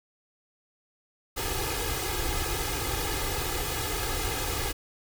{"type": "noise with comb filter", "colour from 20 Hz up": "pink", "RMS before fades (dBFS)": -30, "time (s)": [1.36, 4.73], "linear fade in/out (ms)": 20, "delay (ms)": 2.4, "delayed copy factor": 0.95, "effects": []}